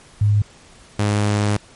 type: tone pair in turn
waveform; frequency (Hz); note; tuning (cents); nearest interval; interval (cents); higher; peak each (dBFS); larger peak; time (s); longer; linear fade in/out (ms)
sine / sawtooth; 103.83 / 103.83; G#2 / G#2; 0 / 0; unison; 0; neither; -12; neither; 0.21-0.42 / 0.99-1.57; second; 5
effects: pink hiss -47 dBFS RMS until 1.75 s + MP3 48 kbps